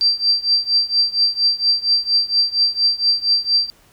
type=tone with tremolo; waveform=sine; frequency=4699 Hz; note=D8; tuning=in tune; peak=-10 dBFS; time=0.01-3.7 s; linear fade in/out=0 ms; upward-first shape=triangle; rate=4.3 Hz; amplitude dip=95%; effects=pink hiss -53 dBFS RMS until 3.92 s